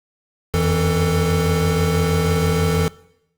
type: tone cluster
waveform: square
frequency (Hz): 85.7 / 91.9 / 162.9 / 444.8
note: F2 / F#2 / E3 / A4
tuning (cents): -32 / -11 / -20 / +19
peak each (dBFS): -22 / -29 / -20 / -22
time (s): 0.54-2.88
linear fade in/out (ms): 0
effects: noise-tail reverb RT60 0.8 s tail -21 dB re dry + Opus 48 kbps